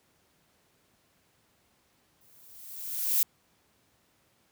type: noise with exponential growth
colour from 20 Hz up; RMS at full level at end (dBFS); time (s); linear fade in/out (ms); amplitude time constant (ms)
violet; -23; 2.21-3.23; 1; 220
effects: pink hiss -68 dBFS RMS until 4.51 s + high-pass 80 Hz 12 dB/octave

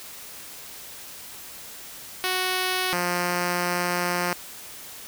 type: tone pair in turn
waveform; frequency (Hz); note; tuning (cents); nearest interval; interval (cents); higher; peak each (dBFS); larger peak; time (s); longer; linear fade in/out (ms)
5% pulse; 370 / 176.75; F#4 / F3; 0 / +21; octave + minor second; 1279; first; -12; neither; 2.24-2.93 / 2.93-4.33; second; 0
effects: white hiss -41 dBFS RMS until 5.07 s

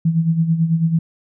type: tone with tremolo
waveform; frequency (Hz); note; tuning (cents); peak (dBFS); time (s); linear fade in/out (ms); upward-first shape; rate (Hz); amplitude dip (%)
sine; 164; E3; -9; -11; 0.05-0.99; 5; sine; 9.1; 65
effects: none

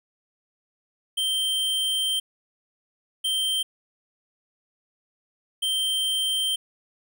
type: tone bursts at uneven times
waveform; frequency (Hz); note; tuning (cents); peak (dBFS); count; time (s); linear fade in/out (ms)
square; 3136; G7; 0; -23; 3; 1.17-2.2 / 3.24-3.63 / 5.62-6.56; 10
effects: none

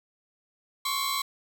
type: tone cluster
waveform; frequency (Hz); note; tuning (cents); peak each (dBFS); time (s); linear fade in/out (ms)
sawtooth; 1065 / 1126 / 3989; C6 / C#6 / B7; +30 / +27 / +17; -28; 0.85-1.22; 5
effects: none

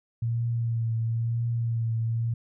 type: tone with vibrato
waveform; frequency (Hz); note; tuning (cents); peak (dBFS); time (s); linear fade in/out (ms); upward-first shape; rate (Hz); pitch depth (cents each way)
sine; 115.5; A#2; -16; -24; 0.22-2.34; 5; triangle; 1; 35
effects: none

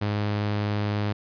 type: tone with vibrato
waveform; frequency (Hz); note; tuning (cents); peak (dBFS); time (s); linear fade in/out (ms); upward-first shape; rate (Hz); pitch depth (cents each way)
sawtooth; 103.83; G#2; 0; -20; 0.01-1.13; 10; sine; 20; 19
effects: resampled to 11025 Hz

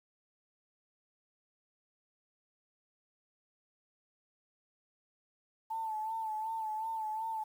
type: tone with vibrato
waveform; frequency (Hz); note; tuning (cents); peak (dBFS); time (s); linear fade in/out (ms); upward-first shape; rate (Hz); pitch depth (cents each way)
sine; 880; A5; 0; -34; 5.7-7.44; 10; sine; 2.7; 42
effects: 10-bit

